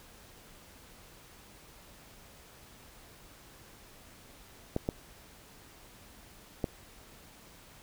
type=clicks; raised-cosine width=2 ms; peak=-16 dBFS; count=3; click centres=4.764 / 4.889 / 6.642 s; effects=pink hiss -55 dBFS RMS until 7.82 s